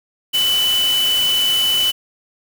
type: tone in noise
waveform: sine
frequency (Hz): 2990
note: F#7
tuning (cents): +17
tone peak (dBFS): -14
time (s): 0.33-1.92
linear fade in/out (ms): 20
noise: white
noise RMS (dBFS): -25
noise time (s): 0.33-1.92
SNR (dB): +8
effects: none